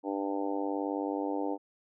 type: harmonic tone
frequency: 99 Hz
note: G2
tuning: 18 cents sharp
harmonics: 3 / 4 / 5 / 6 / 7 / 8 / 9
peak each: -33 / -39 / -37 / -42 / -42 / -40 / -41 dBFS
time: 0.03-1.58 s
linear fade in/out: 50 ms
effects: none